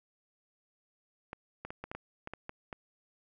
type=clicks; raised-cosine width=0.5 ms; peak=-25 dBFS; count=10; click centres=1.331 / 1.65 / 1.705 / 1.84 / 1.915 / 1.95 / 2.274 / 2.336 / 2.494 / 2.728 s; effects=none